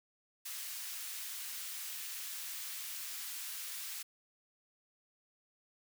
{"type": "high-pass noise", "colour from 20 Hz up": "white", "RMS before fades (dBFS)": -43, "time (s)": [0.45, 4.03], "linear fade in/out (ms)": 10, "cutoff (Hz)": 1600, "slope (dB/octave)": 12, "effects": []}